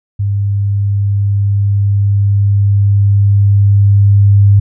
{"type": "tone with level ramp", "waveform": "sine", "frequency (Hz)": 100.6, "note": "G2", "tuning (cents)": 45, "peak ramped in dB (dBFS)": [-11, -3], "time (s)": [0.19, 4.6], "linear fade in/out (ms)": 10, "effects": []}